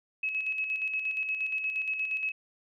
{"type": "tone with tremolo", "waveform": "sine", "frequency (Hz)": 2572, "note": "E7", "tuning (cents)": -43, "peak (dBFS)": -27, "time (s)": [0.23, 2.32], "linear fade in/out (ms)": 5, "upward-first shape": "square", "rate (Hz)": 8.5, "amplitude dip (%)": 45, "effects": []}